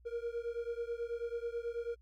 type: beating tone pair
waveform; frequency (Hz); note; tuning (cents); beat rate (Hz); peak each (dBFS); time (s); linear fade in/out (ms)
triangle; 466.2 / 475.4; A#4 / A#4; 0 / +34; 9.2; -37 / -38; 0.05-1.96; 20
effects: added 60 Hz sine -59 dBFS peak until 2.01 s